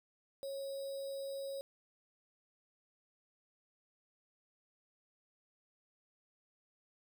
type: tone with sample-and-hold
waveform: sine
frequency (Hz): 548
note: C#5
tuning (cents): -20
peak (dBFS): -39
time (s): 0.43-1.61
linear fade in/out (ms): 0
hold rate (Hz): 4410
effects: none